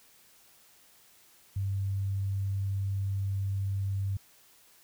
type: tone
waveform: sine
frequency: 98 Hz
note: G2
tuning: in tune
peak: -28 dBFS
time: 1.56-4.17 s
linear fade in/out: 5 ms
effects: white hiss -60 dBFS RMS until 4.83 s